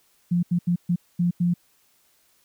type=tone bursts at uneven times; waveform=sine; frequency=174.61 Hz; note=F3; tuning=in tune; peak=-18 dBFS; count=6; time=0.31-0.43 / 0.51-0.59 / 0.67-0.76 / 0.89-0.96 / 1.19-1.31 / 1.4-1.54 s; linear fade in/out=10 ms; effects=white hiss -63 dBFS RMS until 2.44 s